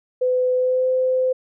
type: tone with pitch glide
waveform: sine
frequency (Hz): 505 to 513.8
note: B4 to C5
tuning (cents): +39 to -32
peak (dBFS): -16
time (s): 0.21-1.33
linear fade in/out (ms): 10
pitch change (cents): +29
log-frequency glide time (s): 0.55-0.88
effects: none